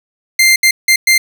sawtooth tone bursts at uneven times, 2093 Hz, C7, in tune, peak -3 dBFS, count 4, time 0.39-0.56 / 0.63-0.71 / 0.88-0.96 / 1.07-1.18 s, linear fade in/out 5 ms, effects none

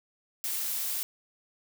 blue noise, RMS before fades -32 dBFS, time 0.44-1.03 s, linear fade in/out 0 ms, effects none

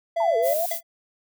triangle tone, 671 Hz, E5, 31 cents sharp, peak -19 dBFS, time 0.16-0.54 s, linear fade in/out 10 ms
sine linear two-way sweep, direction down then up, 950 to 439.3 to 708 Hz, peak -22 dBFS, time 0.2-0.66 s, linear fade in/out 5 ms, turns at 0.37 s
violet noise, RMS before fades -30 dBFS, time 0.42-0.81 s, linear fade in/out 50 ms
square tone with exponential decay, 673 Hz, E5, 36 cents sharp, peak -24 dBFS, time 0.71-0.83 s, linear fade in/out 5 ms, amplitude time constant 25 ms
effects none

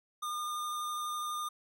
square tone with vibrato, 1212 Hz, D#6, 46 cents flat, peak -35 dBFS, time 0.22-1.49 s, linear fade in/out 10 ms, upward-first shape sine, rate 12 Hz, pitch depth 10 cents each way, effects none

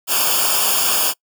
white noise with comb filter, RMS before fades -17 dBFS, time 0.07-1.14 s, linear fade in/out 50 ms, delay 0.5 ms, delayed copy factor -0.9, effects noise-tail reverb RT60 0.1 s tail -25 dB re dry

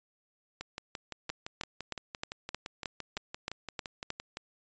two click trains, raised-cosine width 0.2 ms, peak -17 / -21 dBFS, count 10 / 23, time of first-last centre 1.3-4.104 / 0.61-4.371 s, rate 3.21 / 5.85 Hz, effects resampled to 16000 Hz

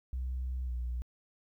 sine tone with pitch glide, 63.5 to 60.67 Hz, B1 to B1, +49 to -30 cents, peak -31 dBFS, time 0.13-1.02 s, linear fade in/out 0 ms, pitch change -79 cents, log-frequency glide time 0.66-0.71 s, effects tanh soft clip ceiling -30 dBFS + 12-bit

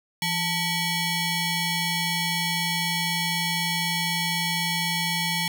15% pulse ring-modulated tone, 1052 Hz, C6, 9 cents sharp, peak -14 dBFS, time 0.22-5.48 s, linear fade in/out 2 ms, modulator 1220 Hz, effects none

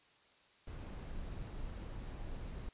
brown noise, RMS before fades -44 dBFS, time 0.67-2.69 s, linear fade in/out 2 ms, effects white hiss -67 dBFS RMS until 2.73 s + resampled to 8000 Hz

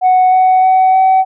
sine tone with pitch steps, 740 / 746 / 752.1 / 758.2 Hz, F#5 / F#5 / F#5 / F#5, 0 / +14 / +28 / +42 cents, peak -4 dBFS, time 0.01-1.25 s, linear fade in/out 50 ms, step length 310 ms, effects tanh soft clip ceiling -4 dBFS

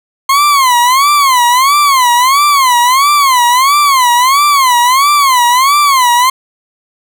40% pulse tone with vibrato, 1061 Hz, C6, 24 cents sharp, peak -5 dBFS, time 0.29-6.3 s, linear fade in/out 5 ms, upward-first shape sine, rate 1.5 Hz, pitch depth 180 cents each way, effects none

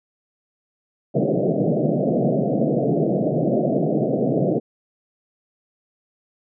pink band-pass noise, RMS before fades -20 dBFS, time 1.14-4.6 s, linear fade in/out 20 ms, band 130 to 690 Hz, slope 96 dB/octave, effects none

